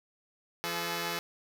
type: tone pair together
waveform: 5% pulse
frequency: 170.65 / 430 Hz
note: F3 / A4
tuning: -40 / -40 cents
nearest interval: octave + major third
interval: 1600 cents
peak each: -24 / -23 dBFS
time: 0.64-1.19 s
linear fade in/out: 0 ms
effects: none